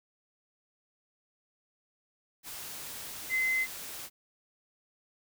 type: tone in noise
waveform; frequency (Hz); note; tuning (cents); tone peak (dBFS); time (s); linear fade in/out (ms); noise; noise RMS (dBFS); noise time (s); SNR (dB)
sine; 2055; C7; -32; -26; 3.29-3.67; 50; white; -42; 2.43-4.1; +13
effects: none